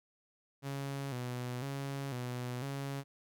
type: tone with vibrato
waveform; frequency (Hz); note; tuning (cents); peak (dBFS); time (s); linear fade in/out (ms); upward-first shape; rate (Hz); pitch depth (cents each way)
sawtooth; 131; C3; +2; -33; 0.62-3.04; 50; square; 1; 96
effects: none